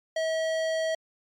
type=tone with hard clipping; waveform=sine; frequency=643 Hz; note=E5; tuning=43 cents flat; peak=-27 dBFS; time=0.16-0.95 s; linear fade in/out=5 ms; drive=16 dB; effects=MP3 96 kbps